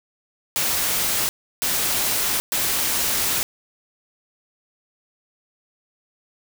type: noise bursts at uneven times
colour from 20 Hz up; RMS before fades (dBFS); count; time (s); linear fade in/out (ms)
white; -22; 3; 0.56-1.29 / 1.62-2.4 / 2.52-3.43; 0
effects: none